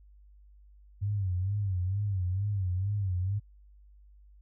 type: tone with vibrato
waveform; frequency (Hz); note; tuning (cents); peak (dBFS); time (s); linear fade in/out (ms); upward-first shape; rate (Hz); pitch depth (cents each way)
sine; 96.4; G2; -28; -27; 1.01-3.4; 20; sine; 2.2; 130
effects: added 50 Hz sine -53 dBFS peak until 4.41 s